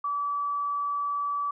sine tone, 1151 Hz, D6, 35 cents flat, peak -26 dBFS, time 0.04-1.51 s, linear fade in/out 5 ms, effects none

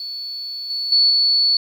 sine tone with level steps, 4435 Hz, C#8, in tune, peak -26 / -21 / -11 / -13 dBFS, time 0-1.57 s, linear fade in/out 2 ms, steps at 0.7 / 0.92 / 1.1 s, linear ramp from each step 2 ms, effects 8-bit

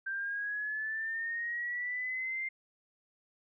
sine linear sweep, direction up, 1568 to 2106 Hz, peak -33 dBFS, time 0.06-2.49 s, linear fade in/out 10 ms, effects none

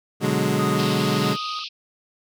25% pulse chord, G# half-diminished seventh, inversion first, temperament equal, 123.47 / 146.83 / 185 / 207.7 Hz, B2 / D3 / F#3 / G#3, 0 / 0 / 0 / 0 cents, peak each -24 / -21 / -22 / -20 dBFS, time 0.2-1.37 s, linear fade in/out 50 ms
triangle tone with tremolo, 1244.5 Hz, D#6, in tune, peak -26 dBFS, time 0.59-1.64 s, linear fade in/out 5 ms, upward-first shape square, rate 1.5 Hz, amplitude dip 50%
pink band-pass noise, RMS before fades -33 dBFS, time 0.77-1.69 s, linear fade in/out 20 ms, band 2500 to 5400 Hz, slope 96 dB/octave
effects none

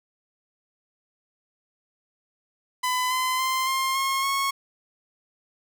sawtooth tone with pitch steps, 1006 / 1023.6 / 1041.5 / 1059.7 / 1078.2 / 1097.1 Hz, B5 / C6 / C6 / C6 / C#6 / C#6, +32 / -38 / -8 / +22 / -48 / -18 cents, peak -19 dBFS, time 2.83-4.51 s, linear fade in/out 10 ms, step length 280 ms, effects none

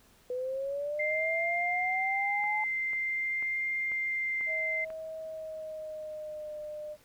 sine linear sweep, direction up, 493.9 to 859 Hz, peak -31 dBFS, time 0.3-2.64 s, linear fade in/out 2 ms
sine tone with vibrato, 2093 Hz, C7, in tune, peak -29 dBFS, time 0.99-4.85 s, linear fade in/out 10 ms, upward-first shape triangle, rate 0.46 Hz, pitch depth 11 cents each way
click train, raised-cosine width 0.5 ms, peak -33 dBFS, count 6, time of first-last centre 2.44-4.903 s, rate 2.03 Hz
sine tone with pitch glide, 638 to 603.9 Hz, D#5 to D5, +43 to +48 cents, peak -37 dBFS, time 4.46-6.97 s, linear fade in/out 50 ms, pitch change -95 cents, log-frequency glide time 5.22-6.6 s
effects pink hiss -62 dBFS RMS until 7.04 s

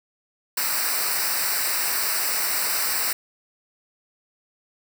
white noise with comb filter, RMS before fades -24 dBFS, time 0.57-3.13 s, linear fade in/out 5 ms, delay 0.3 ms, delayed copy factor -0.85, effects none

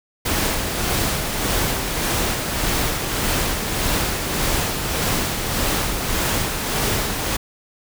pink noise with tremolo, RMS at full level -20 dBFS, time 0.25-7.37 s, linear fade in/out 10 ms, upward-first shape sine, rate 1.7 Hz, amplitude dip 40%, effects none

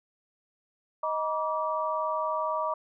sine tone cluster, 626 / 957 / 1161 Hz, D#5 / A#5 / D6, +10 / +45 / -20 cents, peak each -31 dBFS, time 1.03-2.74 s, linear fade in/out 5 ms, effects none

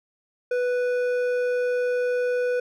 sine tone with hard clipping, 493.9 Hz, B4, in tune, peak -23 dBFS, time 0.51-2.6 s, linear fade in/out 5 ms, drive 8 dB, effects none

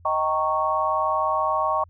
sine tone cluster, 625 / 777 / 924 / 1105 Hz, D#5 / G5 / A#5 / C#6, +8 / -16 / -16 / -6 cents, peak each -26 / -28 / -27 / -23 dBFS, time 0.05-1.84 s, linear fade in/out 5 ms, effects added 86 Hz sine -48 dBFS peak until 1.89 s

